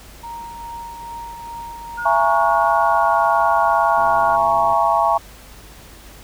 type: tone with tremolo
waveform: sine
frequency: 933 Hz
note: A#5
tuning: 1 cent sharp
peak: -28 dBFS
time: 0.23-2.24 s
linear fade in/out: 10 ms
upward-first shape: triangle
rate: 2.4 Hz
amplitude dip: 40%
type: tone with pitch glide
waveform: sine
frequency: 1436 to 1420.3 Hz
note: F6 to F6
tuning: +48 to +29 cents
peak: -24 dBFS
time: 1.97-4.37 s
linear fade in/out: 20 ms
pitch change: -19 cents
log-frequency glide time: 2.7-3.25 s
type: chord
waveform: sine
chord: A# half-diminished seventh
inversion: second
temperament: equal with one note detuned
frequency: 673.5 / 830.6 / 932.3 / 1108.7 Hz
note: E5 / G#5 / A#5 / C#6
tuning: +37 / 0 / 0 / 0 cents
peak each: -19 dBFS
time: 2.05-5.18 s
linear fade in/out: 10 ms
type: click train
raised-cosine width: 2 ms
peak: -27 dBFS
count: 89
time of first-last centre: 3.98-4.732 s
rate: 117 Hz
effects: added 50 Hz sine -43 dBFS peak until 6.23 s + pink hiss -43 dBFS RMS until 6.23 s